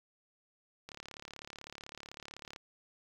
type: click train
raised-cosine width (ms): 0.2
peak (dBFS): -28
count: 61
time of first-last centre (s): 0.89-2.561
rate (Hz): 35.9
effects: 9-bit

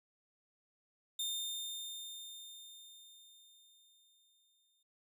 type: tone with exponential decay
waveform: sawtooth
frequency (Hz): 3627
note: A#7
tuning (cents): -48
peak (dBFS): -32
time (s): 1.19-4.83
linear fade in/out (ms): 5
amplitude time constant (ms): 790
effects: none

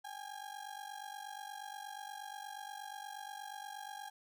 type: ring-modulated tone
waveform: 35% pulse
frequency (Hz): 813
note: G#5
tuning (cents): -37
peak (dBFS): -40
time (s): 0.04-4.1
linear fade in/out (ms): 10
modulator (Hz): 24.2
effects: none

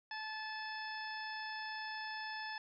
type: harmonic tone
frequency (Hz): 869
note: A5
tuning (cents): -22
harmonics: 1 / 2 / 3 / 4 / 5 / 6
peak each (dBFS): -45 / -44 / -52 / -55 / -56 / -50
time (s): 0.11-2.58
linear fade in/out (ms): 2
effects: none

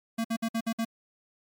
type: tone bursts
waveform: square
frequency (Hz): 227.2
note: A#3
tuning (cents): -44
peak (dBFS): -27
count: 6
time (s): 0.18-0.85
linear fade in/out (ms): 10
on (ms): 65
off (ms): 56
effects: MP3 96 kbps

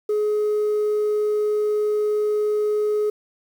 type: tone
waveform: sine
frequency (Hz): 421.6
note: G#4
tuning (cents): +26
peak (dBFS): -16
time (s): 0.09-3.1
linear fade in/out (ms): 5
effects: tanh soft clip ceiling -17 dBFS + 8-bit

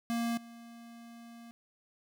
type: tone with level steps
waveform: square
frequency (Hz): 233.3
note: A#3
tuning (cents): +2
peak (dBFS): -31 / -49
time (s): 0.1-1.51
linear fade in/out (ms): 0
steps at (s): 0.37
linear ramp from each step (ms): 5
effects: none

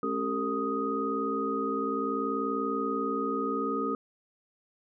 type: tone cluster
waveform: sine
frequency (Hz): 214.2 / 274.5 / 392.9 / 453.6 / 1248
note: A3 / C#4 / G4 / A#4 / D#6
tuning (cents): -46 / -17 / +4 / -47 / +5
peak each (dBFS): -37 / -33 / -35 / -34 / -32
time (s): 0.03-3.95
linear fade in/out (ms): 2
effects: none

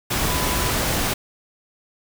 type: tone in noise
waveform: sine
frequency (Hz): 999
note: B5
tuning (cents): +20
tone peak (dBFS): -29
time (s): 0.28-0.71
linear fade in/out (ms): 10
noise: pink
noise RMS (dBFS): -22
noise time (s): 0.1-1.14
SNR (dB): -10
effects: none

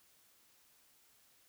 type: silence
effects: white hiss -68 dBFS RMS until 1.48 s

